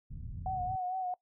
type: low-pass noise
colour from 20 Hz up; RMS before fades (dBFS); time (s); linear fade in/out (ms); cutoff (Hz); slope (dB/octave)
white; -42; 0.1-0.76; 5; 130; 24
type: tone with vibrato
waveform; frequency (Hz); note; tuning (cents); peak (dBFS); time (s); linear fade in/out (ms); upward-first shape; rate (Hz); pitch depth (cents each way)
sine; 740; F#5; 0; -32; 0.46-1.14; 2; sine; 4.4; 43
effects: noise-tail reverb RT60 0.1 s tail -21 dB re dry